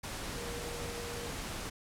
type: tone in noise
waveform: sine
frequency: 473.5 Hz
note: A#4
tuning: 27 cents sharp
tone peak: -43 dBFS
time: 0.36-1.31 s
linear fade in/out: 10 ms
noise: pink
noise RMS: -40 dBFS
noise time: 0.03-1.7 s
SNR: -6 dB
effects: low-pass 11000 Hz 12 dB/octave